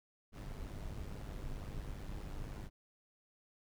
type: noise with amplitude modulation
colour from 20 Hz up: brown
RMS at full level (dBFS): -41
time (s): 0.32-2.7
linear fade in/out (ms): 50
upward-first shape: sine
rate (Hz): 101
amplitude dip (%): 60
effects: none